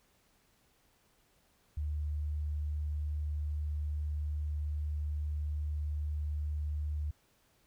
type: tone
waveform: sine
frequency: 74.8 Hz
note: D2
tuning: 32 cents sharp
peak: -32 dBFS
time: 1.77-7.11 s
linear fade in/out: 5 ms
effects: pink hiss -70 dBFS RMS until 7.66 s